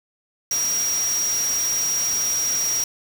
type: tone in noise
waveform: sine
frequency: 5690 Hz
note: F8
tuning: 31 cents sharp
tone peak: -20 dBFS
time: 0.51-2.84 s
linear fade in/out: 2 ms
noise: white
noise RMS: -30 dBFS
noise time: 0.51-2.84 s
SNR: +7 dB
effects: none